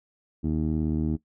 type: tone with low-pass filter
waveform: 15% pulse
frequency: 77.78 Hz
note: D#2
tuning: in tune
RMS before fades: -26 dBFS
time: 0.43-1.17 s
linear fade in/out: 20 ms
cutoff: 300 Hz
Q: 1.9
effects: noise-tail reverb RT60 0.1 s tail -17 dB re dry